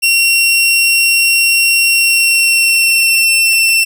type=tone with pitch glide; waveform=sawtooth; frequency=2737 to 2693 Hz; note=F7 to E7; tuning=-36 to +36 cents; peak=-5 dBFS; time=0.02-3.85 s; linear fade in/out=20 ms; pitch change=-28 cents; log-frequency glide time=1.88-3.63 s; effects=none